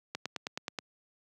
click train, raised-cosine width 0.2 ms, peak -17 dBFS, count 7, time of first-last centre 0.15-0.788 s, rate 9.41 Hz, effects high-pass 150 Hz 12 dB/octave

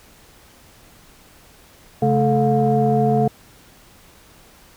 sine tone cluster, 135.6 / 216.2 / 436.8 / 712 Hz, C#3 / A3 / A4 / F5, -38 / -30 / -13 / +33 cents, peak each -19 dBFS, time 2.02-3.28 s, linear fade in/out 5 ms, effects tanh soft clip ceiling -6 dBFS + pink hiss -49 dBFS RMS until 4.76 s

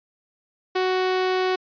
sawtooth tone, 371.3 Hz, F#4, 6 cents sharp, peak -16 dBFS, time 0.75-1.56 s, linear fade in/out 10 ms, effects resampled to 11025 Hz

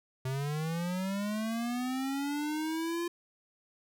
square linear sweep, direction up, 128.5 to 347.1 Hz, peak -32 dBFS, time 0.25-3.08 s, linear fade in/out 5 ms, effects none

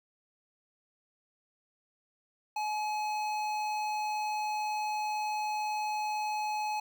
square tone with notch filter, 849 Hz, G#5, 38 cents sharp, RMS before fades -33 dBFS, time 2.56-6.8 s, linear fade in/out 5 ms, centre 11000 Hz, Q 0.57, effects 11-bit

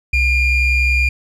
triangle ring-modulated tone, 1174.7 Hz, D6, in tune, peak -7 dBFS, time 0.13-1.09 s, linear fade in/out 5 ms, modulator 1240 Hz, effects none

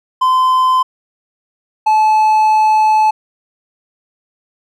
triangle tone pair in turn, 1028 / 864.4 Hz, C6 / A5, -31 / -31 cents, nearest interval minor third, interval 300 cents, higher first, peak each -7 / -6 dBFS, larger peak second, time 0.21-0.83 / 1.86-3.11 s, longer second, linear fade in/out 10 ms, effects none

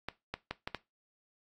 clicks, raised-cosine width 0.3 ms, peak -19 dBFS, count 5, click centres 0.086 / 0.34 / 0.51 / 0.675 / 0.747 s, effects noise-tail reverb RT60 0.2 s tail -17 dB re dry + AAC 64 kbps

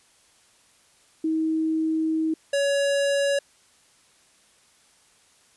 sine / square tone pair in turn, 318.3 / 561.9 Hz, D#4 / C#5, +39 / +23 cents, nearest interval minor seventh, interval 984 cents, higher second, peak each -21 dBFS, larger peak neither, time 1.24-2.34 / 2.53-3.39 s, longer first, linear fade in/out 5 ms, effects white hiss -59 dBFS RMS until 5.56 s + resampled to 24000 Hz

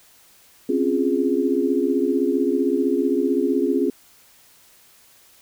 sine chord, Db major seventh, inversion third, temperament equal, 261.6 / 277.2 / 349.2 / 415.3 Hz, C4 / Db4 / F4 / Ab4, 0 / 0 / 0 / 0 cents, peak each -23 dBFS, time 0.69-3.9 s, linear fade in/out 5 ms, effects white hiss -53 dBFS RMS until 5.41 s

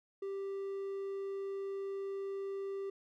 triangle tone, 392.5 Hz, G4, 2 cents sharp, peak -35 dBFS, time 0.22-2.9 s, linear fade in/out 5 ms, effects none

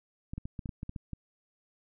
clicks, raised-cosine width 5 ms, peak -25 dBFS, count 10, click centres 0.335 / 0.38 / 0.455 / 0.592 / 0.658 / 0.692 / 0.831 / 0.894 / 0.962 / 1.133 s, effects none

